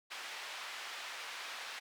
white band-pass noise, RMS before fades -45 dBFS, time 0.1-1.8 s, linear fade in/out 20 ms, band 810 to 3200 Hz, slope 12 dB/octave, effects none

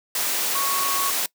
sine tone in noise, 1108.7 Hz, C#6, in tune, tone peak -25 dBFS, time 0.55-1.1 s, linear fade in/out 2 ms, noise white, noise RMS -24 dBFS, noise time 0.15-1.26 s, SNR -4 dB, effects noise-tail reverb RT60 0.1 s tail -22 dB re dry + high-pass 300 Hz 12 dB/octave

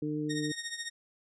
harmonic tone, 150.9 Hz, D3, 47 cents sharp, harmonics 1 / 2 / 3, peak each -37 / -32 / -39 dBFS, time 0.02-0.52 s, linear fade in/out 5 ms
15% pulse tone with tremolo, 1858 Hz, A#6, 6 cents flat, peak -27 dBFS, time 0.29-0.9 s, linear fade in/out 20 ms, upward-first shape triangle, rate 14 Hz, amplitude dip 80%
effects resampled to 24000 Hz

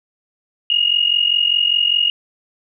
sine tone pair together, 2842 / 2887 Hz, F7 / F#7, +30 / -43 cents, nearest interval unison, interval 27 cents, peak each -16 dBFS, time 0.7-2.1 s, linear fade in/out 2 ms, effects none

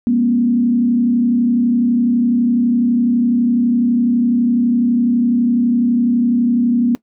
sine tone with frequency modulation, 240 Hz, B3, 49 cents flat, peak -11 dBFS, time 0.07-6.95 s, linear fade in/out 0 ms, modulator 32 Hz, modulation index 0.62, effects noise-tail reverb RT60 0.1 s tail -20 dB re dry

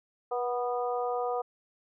harmonic tone with a mistuned harmonic, 245.7 Hz, B3, 9 cents flat, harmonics 2 / 3 / 4 / 5, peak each -31 / -32 / -39 / -38 dBFS, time 0.31-1.42 s, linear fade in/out 10 ms, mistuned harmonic 2, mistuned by -16 cents, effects none

